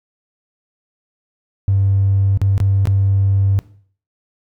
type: tone with dropouts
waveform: triangle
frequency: 98 Hz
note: G2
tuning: in tune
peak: -8 dBFS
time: 1.68-3.59 s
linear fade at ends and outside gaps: 0 ms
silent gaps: 2.374-2.416 / 2.579-2.602 / 2.855-2.872 s
effects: noise-tail reverb RT60 0.5 s tail -20 dB re dry + tanh soft clip ceiling -8 dBFS

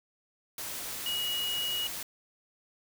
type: tone in noise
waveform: sine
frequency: 2900 Hz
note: F#7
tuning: 35 cents flat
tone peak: -30 dBFS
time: 1.06-1.87 s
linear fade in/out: 2 ms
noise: white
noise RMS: -38 dBFS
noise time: 0.58-2.03 s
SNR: +5 dB
effects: none

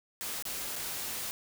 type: noise with dropouts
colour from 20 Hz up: white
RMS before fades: -37 dBFS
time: 0.21-1.31 s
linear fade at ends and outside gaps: 0 ms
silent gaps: 0.424-0.453 / 0.757-0.762 s
effects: none

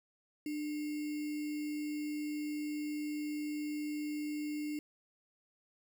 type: tone with sample-and-hold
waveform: sine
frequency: 298.8 Hz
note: D4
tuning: 30 cents sharp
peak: -35 dBFS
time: 0.46-4.79 s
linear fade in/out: 2 ms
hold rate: 2450 Hz
effects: none

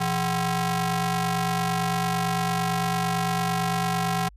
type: ring-modulated tone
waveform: sawtooth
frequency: 293.7 Hz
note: D4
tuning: in tune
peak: -16 dBFS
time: 0-4.29 s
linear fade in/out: 10 ms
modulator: 465 Hz
effects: added 50 Hz sine -47 dBFS peak until 4.36 s + resampled to 32000 Hz

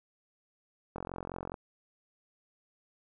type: click train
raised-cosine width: 1 ms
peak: -24 dBFS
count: 27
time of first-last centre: 0.96-1.542 s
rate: 44.7 Hz
effects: none

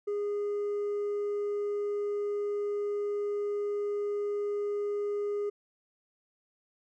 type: tone with hard clipping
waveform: triangle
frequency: 410.8 Hz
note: G#4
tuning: 19 cents flat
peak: -28 dBFS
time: 0.07-5.5 s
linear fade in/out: 10 ms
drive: 1 dB
effects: none

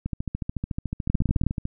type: two click trains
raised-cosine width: 5 ms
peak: -9 / -15 dBFS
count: 8 / 23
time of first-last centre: 1.1-1.466 / 0.06-1.654 s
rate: 19.1 / 13.8 Hz
effects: none

